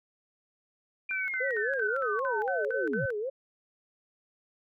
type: linear sweep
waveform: sine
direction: down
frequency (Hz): 2405 to 96.1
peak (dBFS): -31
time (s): 1.09-3.06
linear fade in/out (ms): 5
type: tone bursts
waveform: sine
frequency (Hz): 1520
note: F#6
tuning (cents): +46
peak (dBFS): -32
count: 9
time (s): 1.11-3.104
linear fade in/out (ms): 0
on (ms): 170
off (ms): 58
type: tone with vibrato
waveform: sine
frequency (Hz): 476.7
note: A#4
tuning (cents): +39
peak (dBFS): -30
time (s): 1.4-3.3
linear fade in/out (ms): 10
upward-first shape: sine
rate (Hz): 3.8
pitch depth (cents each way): 250
effects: none